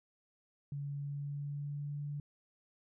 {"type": "tone with pitch glide", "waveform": "sine", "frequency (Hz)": [142.3, 145.29], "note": ["C#3", "D3"], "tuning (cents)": [46, -18], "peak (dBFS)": -37, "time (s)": [0.72, 2.2], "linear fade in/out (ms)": 2, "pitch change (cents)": 36, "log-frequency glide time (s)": [0.97, 2.02], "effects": []}